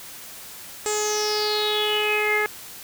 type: tone with low-pass filter sweep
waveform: sawtooth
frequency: 422.4 Hz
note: G#4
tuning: 29 cents sharp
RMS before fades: -23 dBFS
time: 0.86-2.46 s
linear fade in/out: 0 ms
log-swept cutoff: 7700 to 1900 Hz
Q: 8.9
effects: white hiss -40 dBFS RMS until 2.83 s